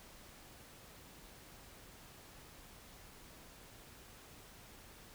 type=silence; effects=pink hiss -57 dBFS RMS until 5.14 s